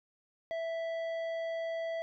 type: tone with tanh clipping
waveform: triangle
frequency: 659.3 Hz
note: E5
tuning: in tune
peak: -35 dBFS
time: 0.51-2.02 s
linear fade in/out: 0 ms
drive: 14 dB
effects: none